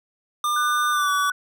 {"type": "tone with pitch glide", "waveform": "square", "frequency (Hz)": [1200, 1145.1], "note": ["D6", "D6"], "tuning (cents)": [37, -44], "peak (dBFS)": -21, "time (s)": [0.44, 1.3], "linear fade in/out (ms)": 2, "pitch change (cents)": -81, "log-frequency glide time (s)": [0.92, 1.11]}
{"type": "tone", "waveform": "sine", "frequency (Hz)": 1486, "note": "F#6", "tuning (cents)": 7, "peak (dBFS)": -24, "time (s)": [0.56, 1.32], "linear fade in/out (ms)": 5}
{"effects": []}